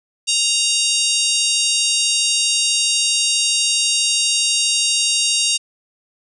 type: harmonic tone with a mistuned harmonic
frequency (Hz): 932.3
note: A#5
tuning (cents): 0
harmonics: 3 / 4 / 5 / 6 / 7 / 8 / 9 / 10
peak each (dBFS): -21 / -22 / -23 / -24 / -24 / -25 / -26 / -26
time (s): 0.27-5.58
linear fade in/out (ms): 20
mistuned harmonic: 10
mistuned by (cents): +32
effects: none